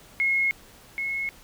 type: tone pair in turn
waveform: sine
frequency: 2164 / 2178 Hz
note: C#7 / C#7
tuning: -42 / -31 cents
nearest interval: unison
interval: 11 cents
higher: second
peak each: -20 / -26 dBFS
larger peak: first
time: 0.2-0.51 / 0.98-1.29 s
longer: neither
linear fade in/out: 0 ms
effects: pink hiss -51 dBFS RMS until 1.43 s